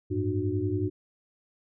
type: tone cluster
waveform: sine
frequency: 95.7 / 106.5 / 299.8 / 368.1 Hz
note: G2 / G#2 / D4 / F#4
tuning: -41 / +44 / +36 / -9 cents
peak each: -31 dBFS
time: 0.1-0.9 s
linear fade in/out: 20 ms
effects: none